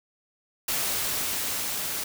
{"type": "noise with level ramp", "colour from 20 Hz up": "white", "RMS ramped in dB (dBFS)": [-27, -31], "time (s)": [0.68, 2.04], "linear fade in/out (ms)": 5, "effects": []}